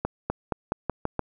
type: accelerating click train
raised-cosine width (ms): 1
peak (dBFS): -11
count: 7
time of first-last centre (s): 0.05-1.193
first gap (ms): 250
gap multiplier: 0.89
effects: none